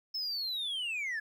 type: linear sweep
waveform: sine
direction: down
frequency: 5274 to 1671 Hz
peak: -30 dBFS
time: 0.14-1.2 s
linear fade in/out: 10 ms
effects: tanh soft clip ceiling -32 dBFS + 11-bit